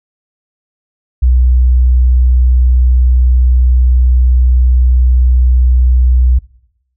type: tone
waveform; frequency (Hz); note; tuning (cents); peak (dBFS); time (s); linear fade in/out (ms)
sine; 62.3; B1; +16; -5; 1.22-6.39; 10
effects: noise-tail reverb RT60 0.8 s tail -21 dB re dry